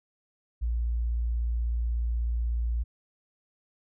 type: tone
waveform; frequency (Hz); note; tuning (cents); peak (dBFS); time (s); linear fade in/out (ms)
sine; 58.2; A#1; -2; -25; 0.61-2.84; 20
effects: none